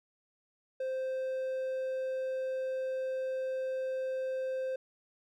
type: tone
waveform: triangle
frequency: 522 Hz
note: C5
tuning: 4 cents flat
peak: -30 dBFS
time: 0.8-4.76 s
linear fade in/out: 5 ms
effects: none